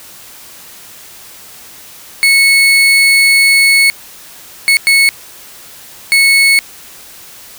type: tone bursts at uneven times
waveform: 35% pulse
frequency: 2202 Hz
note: C#7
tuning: 12 cents flat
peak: -4 dBFS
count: 4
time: 2.23-3.9 / 4.68-4.77 / 4.87-5.09 / 6.12-6.59 s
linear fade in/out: 0 ms
effects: white hiss -35 dBFS RMS until 7.58 s